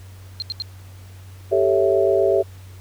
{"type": "tone bursts", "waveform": "sine", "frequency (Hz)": 4186, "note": "C8", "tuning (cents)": 0, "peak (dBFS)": -23, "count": 3, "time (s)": [0.4, 0.621], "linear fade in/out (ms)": 0, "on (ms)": 21, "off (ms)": 79}
{"type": "chord", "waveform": "sine", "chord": "A dominant seventh", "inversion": "third", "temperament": "equal", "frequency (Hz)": [392, 440, 554.4, 659.3], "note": ["G4", "A4", "C#5", "E5"], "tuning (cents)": [0, 0, 0, 0], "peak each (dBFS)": [-18, -22, -21, -20], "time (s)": [1.51, 2.43], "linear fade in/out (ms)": 20}
{"effects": ["added 94 Hz sine -38 dBFS peak until 2.8 s", "pink hiss -50 dBFS RMS until 2.8 s"]}